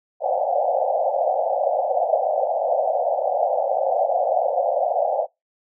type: band-pass noise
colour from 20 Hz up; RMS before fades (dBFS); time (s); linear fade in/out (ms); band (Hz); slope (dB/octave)
white; -21; 0.2-5.27; 50; 520 to 790; 96
effects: noise-tail reverb RT60 0.2 s tail -26 dB re dry